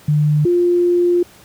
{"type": "tone pair in turn", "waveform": "sine", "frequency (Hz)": [149.7, 351.1], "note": ["D3", "F4"], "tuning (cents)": [33, 9], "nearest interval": "octave + minor third", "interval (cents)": 1476, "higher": "second", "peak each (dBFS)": -11, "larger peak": "neither", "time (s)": [[0.08, 0.45], [0.45, 1.23]], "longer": "second", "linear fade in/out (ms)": 5, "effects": ["pink hiss -45 dBFS RMS until 1.44 s", "high-pass 60 Hz 12 dB/octave"]}